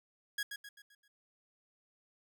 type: tone with echo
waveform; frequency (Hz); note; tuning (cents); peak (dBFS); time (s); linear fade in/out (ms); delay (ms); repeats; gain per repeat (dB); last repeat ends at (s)
sawtooth; 1656; G#6; -5; -30; 0.38-0.43; 5; 130; 5; -7; 1.08
effects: none